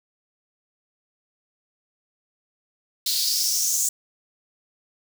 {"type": "noise with high-pass filter sweep", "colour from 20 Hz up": "white", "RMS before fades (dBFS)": -23, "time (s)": [3.06, 3.89], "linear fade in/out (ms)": 5, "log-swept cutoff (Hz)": [4100, 7100], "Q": 5.1, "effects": []}